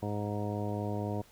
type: harmonic tone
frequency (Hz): 103.83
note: G#2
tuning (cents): 0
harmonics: 1 / 2 / 3 / 4 / 5 / 6 / 7 / 9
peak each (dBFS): -35 / -38 / -40 / -41 / -42 / -43 / -43 / -45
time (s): 0.02-1.22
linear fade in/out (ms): 10
effects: pink hiss -60 dBFS RMS until 1.31 s